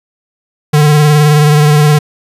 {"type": "tone with vibrato", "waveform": "square", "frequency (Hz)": 149.4, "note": "D3", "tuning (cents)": 30, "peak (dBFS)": -5, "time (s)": [0.73, 1.99], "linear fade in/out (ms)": 10, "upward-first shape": "triangle", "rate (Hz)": 19, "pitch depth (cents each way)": 43, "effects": ["resampled to 32000 Hz"]}